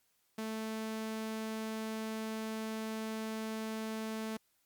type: tone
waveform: sawtooth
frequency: 220 Hz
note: A3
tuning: in tune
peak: -33 dBFS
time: 0.38-4.37 s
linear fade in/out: 5 ms
effects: white hiss -75 dBFS RMS until 4.65 s + Opus 48 kbps

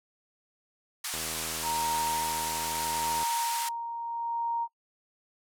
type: band-pass noise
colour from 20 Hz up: white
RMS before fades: -35 dBFS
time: 1.04-3.69 s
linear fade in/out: 5 ms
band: 870 to 12000 Hz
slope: 24 dB/octave
type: click train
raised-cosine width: 1 ms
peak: -27 dBFS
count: 169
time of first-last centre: 1.14-3.23 s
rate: 80.4 Hz
type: tone with tremolo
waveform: sine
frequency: 932.3 Hz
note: A#5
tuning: in tune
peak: -27 dBFS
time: 1.62-4.68 s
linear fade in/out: 50 ms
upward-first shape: sine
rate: 0.76 Hz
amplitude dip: 50%
effects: noise-tail reverb RT60 0.1 s tail -24 dB re dry

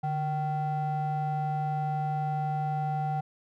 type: ring-modulated tone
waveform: triangle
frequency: 311 Hz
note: D#4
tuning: 1 cent flat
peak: -22 dBFS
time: 0.03-3.21 s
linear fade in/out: 10 ms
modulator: 459 Hz
effects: none

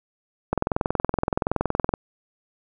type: click train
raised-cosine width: 1 ms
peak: -7 dBFS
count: 31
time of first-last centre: 0.53-1.938 s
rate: 21.3 Hz
effects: none

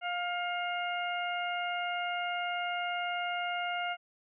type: harmonic tone with a mistuned harmonic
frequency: 705 Hz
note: F5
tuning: 16 cents sharp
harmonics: 1 / 2 / 3 / 4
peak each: -34 / -37 / -39 / -40 dBFS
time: 0.01-3.97 s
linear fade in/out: 50 ms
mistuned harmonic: 3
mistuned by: +23 cents
effects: none

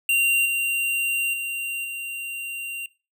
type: tone with level steps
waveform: square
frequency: 2768 Hz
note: F7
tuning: 16 cents flat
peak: -18 / -22 / -27 / -30 dBFS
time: 0.09-2.86 s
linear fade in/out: 2 ms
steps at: 0.45 / 1.33 / 1.84 s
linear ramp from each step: 10 ms
effects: noise-tail reverb RT60 0.3 s tail -20 dB re dry

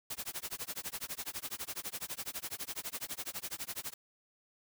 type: noise with tremolo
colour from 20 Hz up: white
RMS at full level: -38 dBFS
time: 0.1-3.94 s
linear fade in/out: 5 ms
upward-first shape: sine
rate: 12 Hz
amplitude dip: 100%
effects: none

